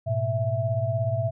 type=tone cluster; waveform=sine; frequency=106.6 / 123.3 / 660 Hz; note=G#2 / B2 / E5; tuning=+46 / -2 / +2 cents; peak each=-27 dBFS; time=0.06-1.31 s; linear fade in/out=20 ms; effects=none